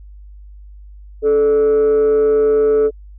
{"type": "tone with frequency modulation", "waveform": "sine", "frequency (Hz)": 435.6, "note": "A4", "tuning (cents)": -17, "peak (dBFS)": -8, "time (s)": [1.22, 2.91], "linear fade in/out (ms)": 50, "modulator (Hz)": 157, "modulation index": 0.27, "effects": ["tanh soft clip ceiling -9 dBFS", "added 50 Hz sine -35 dBFS peak until 3.18 s"]}